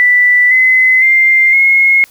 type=tone with pitch steps; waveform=sine; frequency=1975.5 / 2036 / 2098 / 2162 Hz; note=B6 / C7 / C7 / C#7; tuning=0 / -48 / +4 / -44 cents; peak=-5 dBFS; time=0-2.04 s; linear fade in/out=0 ms; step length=510 ms; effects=white hiss -44 dBFS RMS until 2.1 s